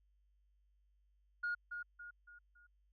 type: tone with echo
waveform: sine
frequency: 1432 Hz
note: F6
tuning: 43 cents sharp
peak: -34 dBFS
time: 1.43-1.55 s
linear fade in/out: 10 ms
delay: 280 ms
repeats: 4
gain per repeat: -7 dB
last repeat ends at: 2.67 s
effects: tanh soft clip ceiling -32 dBFS + added 50 Hz sine -70 dBFS peak until 2.92 s